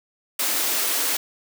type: high-pass noise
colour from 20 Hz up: white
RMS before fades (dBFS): -23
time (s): 0.39-1.17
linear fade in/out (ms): 5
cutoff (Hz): 240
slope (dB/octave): 48
effects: none